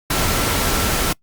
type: tone in noise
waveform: sine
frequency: 1347 Hz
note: E6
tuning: 37 cents sharp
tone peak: -30 dBFS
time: 0.1-1.13 s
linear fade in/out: 5 ms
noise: pink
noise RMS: -19 dBFS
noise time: 0.1-1.13 s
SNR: -14 dB
effects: noise-tail reverb RT60 0.1 s tail -26 dB re dry + Opus 48 kbps